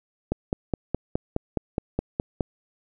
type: click train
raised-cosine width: 2 ms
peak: -10 dBFS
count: 11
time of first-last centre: 0.32-2.408 s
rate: 4.79 Hz
effects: none